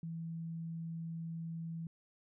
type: tone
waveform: sine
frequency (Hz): 164.81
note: E3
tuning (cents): 0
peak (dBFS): -39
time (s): 0.03-1.87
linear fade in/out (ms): 2
effects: none